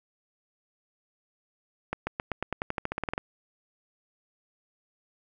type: accelerating click train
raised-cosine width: 0.5 ms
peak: -14 dBFS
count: 16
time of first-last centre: 1.93-3.179 s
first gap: 140 ms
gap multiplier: 0.92
effects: none